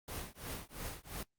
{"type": "noise with tremolo", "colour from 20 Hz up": "pink", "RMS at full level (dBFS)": -40, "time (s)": [0.08, 1.23], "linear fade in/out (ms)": 2, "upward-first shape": "triangle", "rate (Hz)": 2.9, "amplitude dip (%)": 100, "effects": ["noise-tail reverb RT60 0.1 s tail -22 dB re dry", "Opus 24 kbps"]}